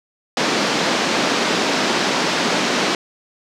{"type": "band-pass noise", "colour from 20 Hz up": "pink", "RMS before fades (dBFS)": -19, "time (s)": [0.37, 2.95], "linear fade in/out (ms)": 2, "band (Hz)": [200, 6000], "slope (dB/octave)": 24, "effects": []}